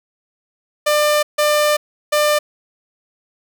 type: tone bursts at uneven times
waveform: sawtooth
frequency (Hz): 597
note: D5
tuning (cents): +28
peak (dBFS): -9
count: 3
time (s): 0.86-1.23 / 1.38-1.77 / 2.12-2.39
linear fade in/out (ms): 10
effects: none